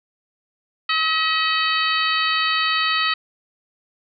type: harmonic tone with a mistuned harmonic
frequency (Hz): 639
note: D#5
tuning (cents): +46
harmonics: 2 / 3 / 4 / 5 / 6 / 7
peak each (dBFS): -22 / -24 / -25 / -26 / -27 / -27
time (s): 0.89-3.14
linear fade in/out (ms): 5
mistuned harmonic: 5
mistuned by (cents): -68
effects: none